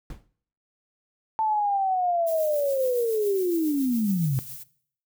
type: noise with exponential decay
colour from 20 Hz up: brown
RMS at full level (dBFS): -31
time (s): 0.1-0.28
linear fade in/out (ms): 2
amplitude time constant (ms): 37
type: linear sweep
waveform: sine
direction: down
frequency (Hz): 887 to 123.47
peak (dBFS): -21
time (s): 1.39-4.39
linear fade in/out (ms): 0
type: noise with tremolo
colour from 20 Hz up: violet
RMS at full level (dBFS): -37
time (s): 2.26-4.64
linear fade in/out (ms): 20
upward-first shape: triangle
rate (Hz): 7.2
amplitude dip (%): 45
effects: noise-tail reverb RT60 0.6 s tail -19 dB re dry